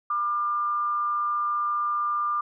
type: tone with frequency modulation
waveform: sine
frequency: 1195 Hz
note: D6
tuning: 30 cents sharp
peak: -23 dBFS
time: 0.1-2.41 s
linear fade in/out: 5 ms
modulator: 208 Hz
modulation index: 0.27
effects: none